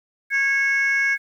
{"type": "tone pair together", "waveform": "sine", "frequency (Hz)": [1645.1, 2196], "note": ["G#6", "C#7"], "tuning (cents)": [-17, -17], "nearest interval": "perfect fourth", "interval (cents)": 500, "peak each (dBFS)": -18, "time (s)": [0.3, 1.18], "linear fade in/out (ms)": 50, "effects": ["tanh soft clip ceiling -14 dBFS", "9-bit"]}